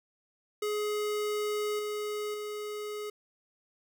square tone with level steps, 420 Hz, G#4, 19 cents sharp, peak -30 / -33 / -36 dBFS, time 0.62-3.1 s, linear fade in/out 5 ms, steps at 1.79 / 2.34 s, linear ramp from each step 2 ms, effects none

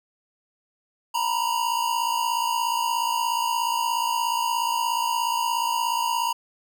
square tone pair together, 929 / 985.9 Hz, A#5 / B5, -6 / -3 cents, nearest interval minor second, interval 103 cents, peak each -25 / -27 dBFS, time 1.14-6.33 s, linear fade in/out 10 ms, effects none

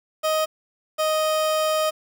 30% pulse tone pair in turn, 626 / 623.5 Hz, D#5 / D#5, +10 / +3 cents, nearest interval unison, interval 7 cents, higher first, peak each -17 dBFS, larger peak neither, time 0.23-0.46 / 0.98-1.91 s, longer second, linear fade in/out 20 ms, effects 8-bit

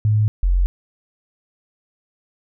sine tone pair in turn, 106.8 / 44.9 Hz, G#2 / F1, +49 / +49 cents, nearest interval octave + minor third, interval 1500 cents, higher first, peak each -13 dBFS, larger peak neither, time 0.05-0.28 / 0.43-0.66 s, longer neither, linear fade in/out 0 ms, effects none

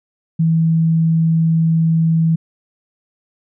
sine tone, 162.9 Hz, E3, 20 cents flat, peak -11 dBFS, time 0.39-2.36 s, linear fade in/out 10 ms, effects none

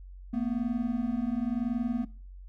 triangle tone pair together, 226 / 246.9 Hz, A3 / B3, +47 / 0 cents, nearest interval major second, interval 153 cents, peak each -28 dBFS, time 0.33-2.05 s, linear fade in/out 10 ms, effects noise-tail reverb RT60 0.4 s tail -21 dB re dry + added 46 Hz sine -43 dBFS peak until 2.48 s

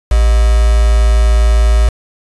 sine tone with quantisation, 56.2 Hz, A1, 37 cents sharp, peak -6 dBFS, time 0.11-1.89 s, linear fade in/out 5 ms, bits 3, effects resampled to 24000 Hz

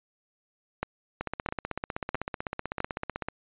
two click trains, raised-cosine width 0.5 ms, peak -13 / -16 dBFS, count 4 / 34, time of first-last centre 0.83-2.804 / 1.21-3.285 s, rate 1.52 / 15.9 Hz, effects resampled to 8000 Hz

